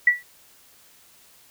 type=tone with exponential decay; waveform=sine; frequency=1952 Hz; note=B6; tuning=21 cents flat; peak=-9 dBFS; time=0.07-0.23 s; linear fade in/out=5 ms; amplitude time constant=34 ms; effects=white hiss -54 dBFS RMS until 1.5 s